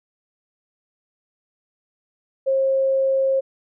sine tone, 536 Hz, C5, 42 cents sharp, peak -16 dBFS, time 2.46-3.41 s, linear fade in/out 20 ms, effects none

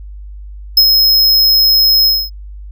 square tone with ADSR envelope, 5140 Hz, E8, 45 cents flat, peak -3 dBFS, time 0.77-2.3 s, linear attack 5 ms, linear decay 67 ms, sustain -4 dB, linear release 240 ms, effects added 50 Hz sine -27 dBFS peak until 2.71 s

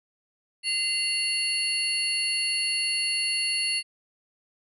sine tone cluster, 2060 / 2776 / 4401 / 9870 Hz, C7 / F7 / C#8 / D#9, -28 / -11 / -13 / -15 cents, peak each -35 / -28 / -27 / -33 dBFS, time 0.63-3.83 s, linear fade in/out 50 ms, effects none

